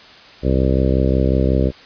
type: harmonic tone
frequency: 65.5 Hz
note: C2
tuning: 2 cents sharp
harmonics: 1 / 2 / 3 / 4 / 5 / 6 / 7 / 8 / 9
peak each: -17 / -20 / -22 / -23 / -24 / -25 / -25 / -26 / -27 dBFS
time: 0.42-1.72 s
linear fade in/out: 50 ms
effects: white hiss -42 dBFS RMS until 1.85 s + resampled to 11025 Hz